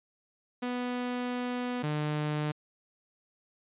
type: tone pair in turn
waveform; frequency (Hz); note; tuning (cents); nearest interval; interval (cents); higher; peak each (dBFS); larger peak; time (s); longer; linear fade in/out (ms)
sawtooth; 246.9 / 150.48; B3 / D3; 0 / +42; major sixth; 858; first; -27 / -25; second; 0.62-1.83 / 1.83-2.52; first; 10
effects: resampled to 8000 Hz